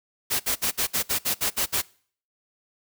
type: noise bursts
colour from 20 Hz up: white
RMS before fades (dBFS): -24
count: 10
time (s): 0.3-1.821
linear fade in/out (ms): 20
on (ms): 99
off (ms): 59
effects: noise-tail reverb RT60 0.5 s tail -23 dB re dry